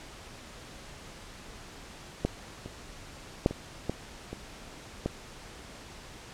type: clicks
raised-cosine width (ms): 2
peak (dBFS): -12 / -27 / -8 / -21 / -15 / -23 / -15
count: 7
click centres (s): 2.25 / 2.66 / 3.461 / 3.51 / 3.896 / 4.33 / 5.06
effects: pink hiss -47 dBFS RMS until 6.33 s + low-pass 8000 Hz 12 dB/octave